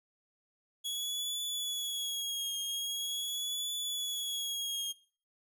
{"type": "tone with vibrato", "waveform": "sawtooth", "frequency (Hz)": 3347, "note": "G#7", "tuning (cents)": 13, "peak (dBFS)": -31, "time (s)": [0.84, 4.93], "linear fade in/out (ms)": 20, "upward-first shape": "triangle", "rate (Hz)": 0.43, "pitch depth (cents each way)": 57, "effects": ["noise-tail reverb RT60 0.4 s tail -20 dB re dry"]}